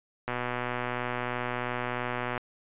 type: click train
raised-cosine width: 0.5 ms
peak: -16 dBFS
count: 259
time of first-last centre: 0.28-2.378 s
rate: 123 Hz
effects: resampled to 8000 Hz